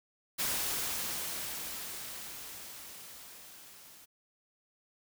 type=noise with level ramp; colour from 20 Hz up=white; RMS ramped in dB=-32 to -55 dBFS; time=0.38-4.06 s; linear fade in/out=20 ms; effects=none